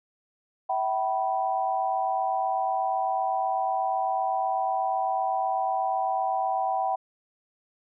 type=tone cluster; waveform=sine; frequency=657 / 765 / 982 Hz; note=E5 / G5 / B5; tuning=-6 / -42 / -10 cents; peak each=-32 / -25 / -31 dBFS; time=0.69-6.96 s; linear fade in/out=10 ms; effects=none